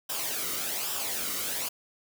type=noise with flanger; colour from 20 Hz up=white; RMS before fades=-32 dBFS; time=0.09-1.69 s; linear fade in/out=10 ms; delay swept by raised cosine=0.46 to 1.2 ms; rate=1.2 Hz; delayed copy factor=-0.6; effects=none